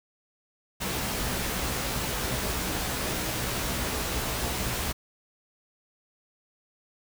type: noise with comb filter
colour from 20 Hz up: pink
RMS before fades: -30 dBFS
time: 0.8-4.93 s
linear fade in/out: 20 ms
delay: 16 ms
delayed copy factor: +0.6
effects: none